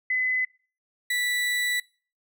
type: tone pair in turn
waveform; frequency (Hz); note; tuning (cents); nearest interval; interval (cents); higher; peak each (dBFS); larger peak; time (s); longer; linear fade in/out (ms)
sine / 35% pulse; 2019 / 1967.2; B6 / B6; +38 / -7; unison; 45; first; -22; neither; 0.1-0.45 / 1.1-1.8; second; 5
effects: noise-tail reverb RT60 0.4 s tail -24 dB re dry